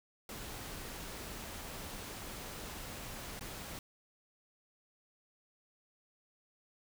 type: noise with dropouts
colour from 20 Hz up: pink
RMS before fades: -45 dBFS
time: 0.29-3.79 s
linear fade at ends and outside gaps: 2 ms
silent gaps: 3.394-3.409 s
effects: none